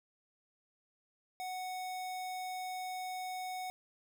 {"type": "tone", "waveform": "square", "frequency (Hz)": 740, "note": "F#5", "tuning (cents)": 0, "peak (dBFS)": -39, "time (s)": [1.4, 3.7], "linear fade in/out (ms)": 0, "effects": []}